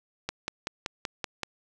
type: click train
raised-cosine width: 0.2 ms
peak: -13 dBFS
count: 7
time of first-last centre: 0.29-1.433 s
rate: 5.25 Hz
effects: none